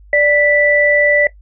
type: tone pair together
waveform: sine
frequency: 587.3 / 1973.8 Hz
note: D5 / B6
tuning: 0 / -2 cents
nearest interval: octave + major sixth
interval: 2098 cents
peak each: -12 dBFS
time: 0.13-1.27 s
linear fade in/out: 2 ms
effects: noise-tail reverb RT60 0.1 s tail -17 dB re dry + added 50 Hz sine -39 dBFS peak until 1.41 s